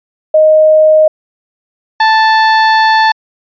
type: tone pair in turn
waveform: sine / 30% pulse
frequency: 622.3 / 880.1 Hz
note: D#5 / A5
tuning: 0 / 0 cents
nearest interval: tritone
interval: 600 cents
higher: second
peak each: -3 dBFS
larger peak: neither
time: 0.34-1.08 / 2-3.12 s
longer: second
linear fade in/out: 5 ms
effects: resampled to 11025 Hz